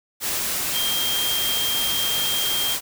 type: tone in noise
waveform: sine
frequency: 3200 Hz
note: G7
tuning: 35 cents sharp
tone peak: -23 dBFS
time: 0.72-2.77 s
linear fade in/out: 50 ms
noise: white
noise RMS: -25 dBFS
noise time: 0.2-2.81 s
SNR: -1 dB
effects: none